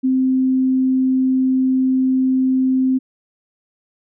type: tone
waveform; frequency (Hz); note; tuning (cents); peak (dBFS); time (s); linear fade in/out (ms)
sine; 260.3; C4; -9; -13; 0.03-2.99; 20
effects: none